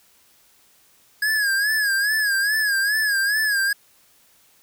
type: tone with vibrato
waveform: square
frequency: 1663 Hz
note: G#6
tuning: 2 cents sharp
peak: -19 dBFS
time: 1.22-3.73 s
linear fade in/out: 5 ms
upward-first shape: sine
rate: 2.4 Hz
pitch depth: 93 cents each way
effects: white hiss -57 dBFS RMS until 4.62 s